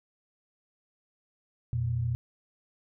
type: tone pair together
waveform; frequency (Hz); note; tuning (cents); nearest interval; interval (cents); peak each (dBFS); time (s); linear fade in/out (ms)
sine; 86.74 / 120; F2 / B2; -11 / -49; tritone; 562; -34 / -27; 1.73-2.15; 0
effects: none